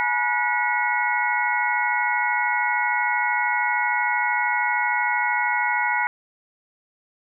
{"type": "tone cluster", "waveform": "sine", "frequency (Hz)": [851, 964, 1454, 1932, 2186], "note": ["G#5", "B5", "F#6", "B6", "C#7"], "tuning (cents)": [42, -42, -31, -39, -25], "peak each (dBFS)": -26, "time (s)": [0, 6.07], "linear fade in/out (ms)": 0, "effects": []}